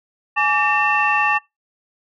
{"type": "tone cluster", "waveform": "sine", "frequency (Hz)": [841, 1155, 1810, 2688], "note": ["G#5", "D6", "A6", "E7"], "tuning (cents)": [22, -29, 48, 33], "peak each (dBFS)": -20, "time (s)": [0.36, 1.39], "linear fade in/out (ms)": 20, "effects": ["noise-tail reverb RT60 0.2 s tail -24 dB re dry", "tanh soft clip ceiling -5 dBFS"]}